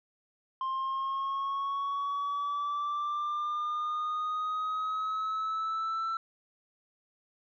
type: linear sweep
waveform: sine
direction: up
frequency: 1053 to 1337 Hz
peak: -27 dBFS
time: 0.61-6.17 s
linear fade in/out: 2 ms
effects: tanh soft clip ceiling -29 dBFS